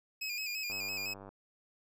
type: tone with vibrato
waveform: 25% pulse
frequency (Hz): 2489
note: D#7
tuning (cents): 0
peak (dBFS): -32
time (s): 0.21-1.14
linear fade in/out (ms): 10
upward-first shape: square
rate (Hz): 5.9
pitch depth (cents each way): 50
type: click train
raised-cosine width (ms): 1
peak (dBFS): -35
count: 59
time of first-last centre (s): 0.7-1.29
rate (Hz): 98.3
effects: none